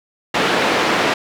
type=band-pass noise; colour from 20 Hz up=pink; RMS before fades=-17 dBFS; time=0.34-1.14 s; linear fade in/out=5 ms; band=300 to 3200 Hz; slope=12 dB/octave; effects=none